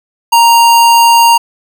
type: tone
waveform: square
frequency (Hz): 932.3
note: A#5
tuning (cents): 0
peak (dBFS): -4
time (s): 0.32-1.38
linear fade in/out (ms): 10
effects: none